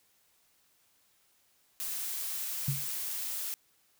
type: noise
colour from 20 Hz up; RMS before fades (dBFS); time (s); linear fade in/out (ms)
blue; -36; 1.8-3.54; 0
type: tone with exponential decay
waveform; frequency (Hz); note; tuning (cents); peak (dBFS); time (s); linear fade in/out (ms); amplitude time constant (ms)
sine; 138.59; C#3; 0; -24; 2.68-2.89; 5; 44
effects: white hiss -69 dBFS RMS until 3.99 s